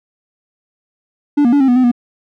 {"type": "tone with pitch steps", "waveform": "triangle", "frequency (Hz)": [290.9, 238.4, 286.3, 267, 245, 255.1, 241.3], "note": ["D4", "A#3", "D4", "C4", "B3", "C4", "B3"], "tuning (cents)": [-16, 39, -44, 35, -14, -44, -40], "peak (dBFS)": -6, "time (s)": [1.37, 1.916], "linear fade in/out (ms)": 10, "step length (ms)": 78, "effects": []}